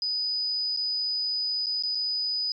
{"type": "tone with dropouts", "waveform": "sine", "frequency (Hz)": 4978, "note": "D#8", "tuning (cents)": 0, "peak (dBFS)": -25, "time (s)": [0.02, 2.52], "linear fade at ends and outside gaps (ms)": 1, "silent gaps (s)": [[0.764, 0.772], [1.66, 1.667], [1.825, 1.835], [1.949, 1.953]], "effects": ["MP3 96 kbps"]}